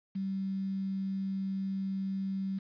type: tone with quantisation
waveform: sine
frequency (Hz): 193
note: G3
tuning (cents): -27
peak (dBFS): -31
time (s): 0.15-2.59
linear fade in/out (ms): 10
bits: 9
effects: resampled to 11025 Hz